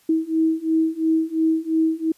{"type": "beating tone pair", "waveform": "sine", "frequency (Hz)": [319.8, 322.7], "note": ["D#4", "E4"], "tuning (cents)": [48, -37], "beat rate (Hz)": 2.9, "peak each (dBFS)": [-21, -20], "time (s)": [0.09, 2.12], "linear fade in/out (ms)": 5, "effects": ["white hiss -58 dBFS RMS until 2.17 s", "resampled to 32000 Hz"]}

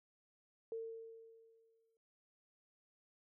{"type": "tone with exponential decay", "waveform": "sine", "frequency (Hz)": 452.5, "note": "A4", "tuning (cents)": 48, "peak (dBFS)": -39, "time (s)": [0.72, 1.97], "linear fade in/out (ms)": 1, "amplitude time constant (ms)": 270, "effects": []}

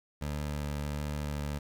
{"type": "tone with vibrato", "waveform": "20% pulse", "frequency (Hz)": 73.42, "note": "D2", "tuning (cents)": 0, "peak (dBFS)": -28, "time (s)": [0.21, 1.59], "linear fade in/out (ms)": 10, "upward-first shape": "sine", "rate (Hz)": 1.4, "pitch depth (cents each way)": 13, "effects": ["10-bit"]}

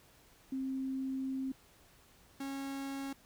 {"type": "tone pair in turn", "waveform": ["sine", "45% pulse"], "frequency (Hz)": [265.1, 273.8], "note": ["C4", "C#4"], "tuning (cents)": [23, -21], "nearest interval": "minor second", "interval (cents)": 56, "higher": "second", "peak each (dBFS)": [-34, -38], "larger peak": "first", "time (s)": [[0.52, 1.52], [2.4, 3.13]], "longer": "first", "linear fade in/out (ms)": 5, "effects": ["pink hiss -63 dBFS RMS until 3.25 s"]}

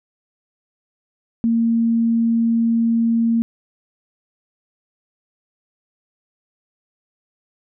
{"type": "tone", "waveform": "sine", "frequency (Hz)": 230, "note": "A#3", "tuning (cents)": -23, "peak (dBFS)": -14, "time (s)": [1.44, 3.42], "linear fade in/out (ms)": 0, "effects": []}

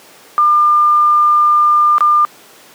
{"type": "tone with dropouts", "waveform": "sine", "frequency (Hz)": 1200, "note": "D6", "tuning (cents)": 37, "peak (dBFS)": -7, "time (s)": [0.38, 2.25], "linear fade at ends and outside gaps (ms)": 0, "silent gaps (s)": [1.982, 2.007], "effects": ["pink hiss -41 dBFS RMS until 2.74 s", "high-pass 300 Hz 12 dB/octave"]}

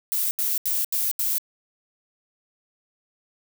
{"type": "noise bursts", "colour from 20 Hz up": "violet", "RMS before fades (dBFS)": -24, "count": 5, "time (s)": [0.12, 1.382], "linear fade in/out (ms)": 0, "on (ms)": 190, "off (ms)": 78, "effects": []}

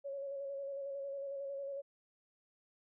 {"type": "tone with vibrato", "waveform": "sine", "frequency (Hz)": 554.4, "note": "C#5", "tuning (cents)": 0, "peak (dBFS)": -39, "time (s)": [0.04, 1.82], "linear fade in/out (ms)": 20, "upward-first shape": "square", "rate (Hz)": 11, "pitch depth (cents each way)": 23, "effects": []}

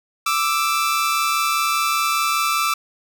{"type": "tone pair together", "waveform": "sawtooth", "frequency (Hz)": [1177, 1322], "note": ["D6", "E6"], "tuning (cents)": [3, 5], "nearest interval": "major second", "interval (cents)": 202, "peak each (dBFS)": -17, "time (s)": [0.26, 2.74], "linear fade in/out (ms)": 5, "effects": []}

